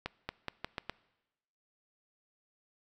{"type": "accelerating click train", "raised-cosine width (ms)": 0.3, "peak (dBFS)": -19, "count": 6, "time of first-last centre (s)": [0.06, 0.896], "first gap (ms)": 230, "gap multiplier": 0.84, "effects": ["noise-tail reverb RT60 1.0 s tail -21 dB re dry"]}